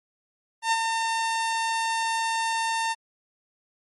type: tone with ADSR envelope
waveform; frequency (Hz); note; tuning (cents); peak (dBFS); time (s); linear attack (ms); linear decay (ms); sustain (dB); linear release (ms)
sawtooth; 906; A#5; -50; -15; 0.62-2.95; 100; 35; -5; 34
effects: MP3 48 kbps